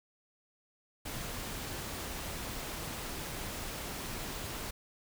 pink noise, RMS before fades -40 dBFS, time 1.05-4.71 s, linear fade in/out 10 ms, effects none

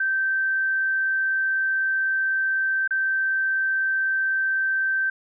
sine tone with dropouts, 1556 Hz, G6, 13 cents flat, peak -20 dBFS, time 0-5.1 s, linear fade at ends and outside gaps 5 ms, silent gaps 2.877-2.907 s, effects none

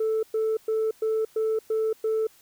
sine tone bursts, 440 Hz, A4, in tune, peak -20 dBFS, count 7, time 0-2.27 s, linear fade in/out 5 ms, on 230 ms, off 110 ms, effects tanh soft clip ceiling -20 dBFS + white hiss -57 dBFS RMS until 2.41 s

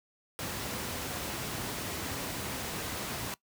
sine tone in noise, 277.2 Hz, C#4, in tune, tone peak -45 dBFS, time 2.05-2.34 s, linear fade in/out 0 ms, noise pink, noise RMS -36 dBFS, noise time 0.39-3.34 s, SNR -12 dB, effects noise-tail reverb RT60 0.1 s tail -20 dB re dry + high-pass 80 Hz 12 dB/octave

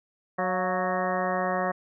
harmonic tone with a mistuned harmonic, 185 Hz, F#3, in tune, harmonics 1 / 2 / 3 / 4 / 5 / 6 / 7 / 8 / 9 / 10, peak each -33 / -35 / -30 / -30 / -38 / -32 / -38 / -43 / -39 / -35 dBFS, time 0.38-1.72 s, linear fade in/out 10 ms, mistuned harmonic 4, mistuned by -48 cents, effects none

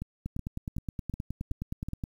two click trains, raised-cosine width 5 ms, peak -22 / -21 dBFS, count 6 / 18, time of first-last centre 0.02-1.886 / 0.26-2.038 s, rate 2.68 / 9.56 Hz, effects 9-bit

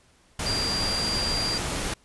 sine tone in noise, 4754 Hz, D8, 20 cents sharp, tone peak -26 dBFS, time 0.46-1.58 s, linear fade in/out 5 ms, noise pink, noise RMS -29 dBFS, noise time 0.39-1.94 s, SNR 0 dB, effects pink hiss -60 dBFS RMS until 2.04 s + resampled to 24000 Hz

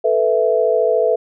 sine chord, A suspended second, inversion none, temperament equal, 440 / 493.9 / 659.3 Hz, A4 / B4 / E5, 0 / 0 / 0 cents, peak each -17 dBFS, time 0.04-1.16 s, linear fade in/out 10 ms, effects none

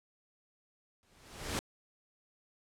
pink noise with exponential growth, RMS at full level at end -32 dBFS, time 1.03-1.59 s, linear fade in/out 0 ms, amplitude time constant 120 ms, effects low-pass 10000 Hz 12 dB/octave

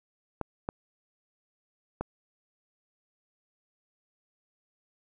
clicks, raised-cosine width 1 ms, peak -17 dBFS, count 3, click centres 0.413 / 0.689 / 2.01 s, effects none

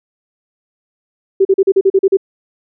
sine tone bursts, 386.8 Hz, G4, 23 cents flat, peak -6 dBFS, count 9, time 1.4-2.171 s, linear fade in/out 10 ms, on 51 ms, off 39 ms, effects none

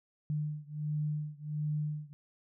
sine beating tone pair, 150 / 151.4 Hz, D3 / D#3, +37 / -47 cents, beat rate 1.4 Hz, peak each -35 / -36 dBFS, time 0.3-2.13 s, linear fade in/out 0 ms, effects none

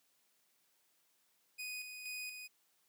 sawtooth tone with tremolo, 2489 Hz, D#7, in tune, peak -38 dBFS, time 1.58-2.48 s, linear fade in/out 20 ms, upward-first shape square, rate 2.1 Hz, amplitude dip 45%, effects white hiss -75 dBFS RMS until 2.88 s + high-pass 150 Hz 12 dB/octave

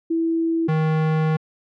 sine / square tone pair in turn, 329.1 / 157.12 Hz, E4 / D#3, -3 / +17 cents, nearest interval octave + minor second, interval 1280 cents, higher first, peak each -18 dBFS, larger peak neither, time 0.1-0.68 / 0.68-1.37 s, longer second, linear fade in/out 10 ms, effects low-pass 2000 Hz 12 dB/octave

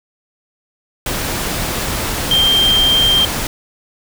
sine tone in noise, 3169 Hz, G7, 18 cents sharp, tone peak -10 dBFS, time 2.31-3.25 s, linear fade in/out 2 ms, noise pink, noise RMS -20 dBFS, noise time 1.06-3.47 s, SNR +7 dB, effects none

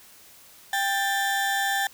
35% pulse tone pair together, 790.7 / 1769 Hz, G5 / A6, +15 / +9 cents, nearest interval octave + major second, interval 1394 cents, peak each -24 dBFS, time 0.73-1.87 s, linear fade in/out 2 ms, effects white hiss -51 dBFS RMS until 1.93 s

